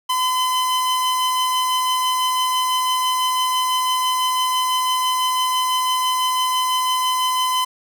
45% pulse tone pair together, 1018 / 3048 Hz, C6 / G7, -48 / -49 cents, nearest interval octave + perfect fifth, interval 1899 cents, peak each -18 / -25 dBFS, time 0.09-7.65 s, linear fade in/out 10 ms, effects none

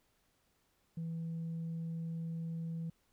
sine tone, 164.81 Hz, E3, in tune, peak -35 dBFS, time 0.97-2.9 s, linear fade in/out 5 ms, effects tanh soft clip ceiling -35 dBFS + pink hiss -75 dBFS RMS until 3.12 s

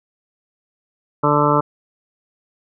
harmonic tone, 147.1 Hz, D3, 3 cents sharp, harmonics 1 / 2 / 3 / 4 / 6 / 7 / 8 / 9, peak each -21 / -21 / -21 / -21 / -21 / -21 / -21 / -21 dBFS, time 1.23-1.61 s, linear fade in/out 10 ms, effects none

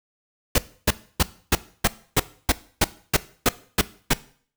pink noise bursts, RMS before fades -17 dBFS, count 12, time 0.55-4.136 s, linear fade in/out 5 ms, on 33 ms, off 290 ms, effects noise-tail reverb RT60 0.5 s tail -18 dB re dry

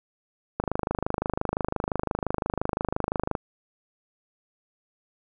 click train, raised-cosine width 1 ms, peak -11 dBFS, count 72, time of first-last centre 0.6-3.352 s, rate 25.8 Hz, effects none

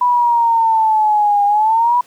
sine exponential two-way sweep, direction down then up, 987.8 to 809 to 987.8 Hz, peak -10 dBFS, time 0.01-2.01 s, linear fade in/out 5 ms, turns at 1.45 s, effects pink hiss -48 dBFS RMS until 2.06 s + high-pass 200 Hz 12 dB/octave

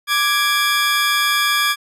20% pulse tone pair together, 1174.7 / 1661.3 Hz, D6 / G#6, 0 / 0 cents, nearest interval tritone, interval 600 cents, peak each -13 dBFS, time 0.07-1.76 s, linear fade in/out 50 ms, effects resampled to 32000 Hz

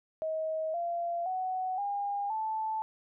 sine tone with pitch steps, 634 / 687.4 / 745.3 / 808.1 / 876.1 Hz, D#5 / F5 / F#5 / G#5 / A5, +32 / -28 / +12 / -48 / -8 cents, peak -30 dBFS, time 0.22-2.82 s, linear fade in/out 0 ms, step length 520 ms, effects none

